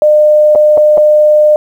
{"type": "tone with dropouts", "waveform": "sine", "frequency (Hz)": 604, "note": "D5", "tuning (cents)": 48, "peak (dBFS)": -3, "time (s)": [0.02, 1.56], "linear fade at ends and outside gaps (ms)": 1, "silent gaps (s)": [[0.551, 0.557], [0.774, 0.778], [0.974, 0.979]], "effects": ["7-bit"]}